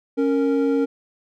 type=tone pair together; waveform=triangle; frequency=276 / 463.3 Hz; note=C#4 / A#4; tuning=-7 / -11 cents; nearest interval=major sixth; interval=896 cents; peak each=-17 / -19 dBFS; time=0.17-0.86 s; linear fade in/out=20 ms; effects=none